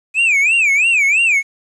triangle tone with vibrato, 2461 Hz, D#7, 20 cents flat, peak -9 dBFS, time 0.14-1.43 s, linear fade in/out 50 ms, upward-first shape sine, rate 3 Hz, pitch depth 210 cents each way, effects resampled to 24000 Hz + 8-bit

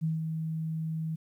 sine tone with ADSR envelope, 160 Hz, D#3, 49 cents sharp, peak -25 dBFS, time 0.01-1.16 s, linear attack 30 ms, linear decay 160 ms, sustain -5 dB, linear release 12 ms, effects 11-bit

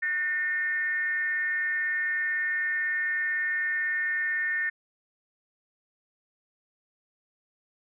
sine tone with frequency modulation, 1809 Hz, A6, 48 cents sharp, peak -25 dBFS, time 0.02-4.7 s, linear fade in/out 10 ms, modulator 333 Hz, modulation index 0.48, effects none

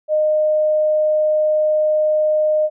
sine tone, 614 Hz, D#5, 23 cents flat, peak -13 dBFS, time 0.08-2.7 s, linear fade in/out 50 ms, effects none

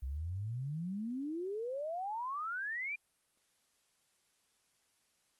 sine exponential sweep, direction up, 62.3 to 2434 Hz, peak -36 dBFS, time 0.02-2.96 s, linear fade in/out 10 ms, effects white hiss -75 dBFS RMS until 5.39 s + Opus 32 kbps

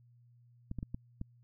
clicks, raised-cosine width 5 ms, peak -26 dBFS, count 5, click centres 0.714 / 0.787 / 0.829 / 0.945 / 1.214 s, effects added 120 Hz sine -60 dBFS peak until 1.43 s

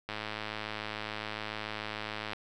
click train, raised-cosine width 0.3 ms, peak -20 dBFS, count 241, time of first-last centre 0.09-2.333 s, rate 107 Hz, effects none

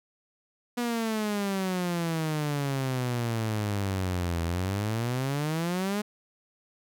sawtooth exponential two-way sweep, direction down then up, 243.8 to 82.8 to 212 Hz, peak -23 dBFS, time 0.77-6.02 s, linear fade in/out 10 ms, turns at 4.44 s, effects none

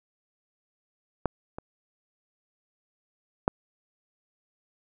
clicks, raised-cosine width 1 ms, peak -10 / -22 / -7 dBFS, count 3, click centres 1.257 / 1.585 / 3.479 s, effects none

